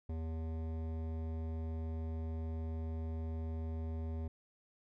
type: tone with hard clipping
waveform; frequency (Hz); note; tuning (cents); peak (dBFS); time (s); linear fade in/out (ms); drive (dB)
sine; 80.6; E2; -38; -39; 0.09-4.28; 5; 15
effects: none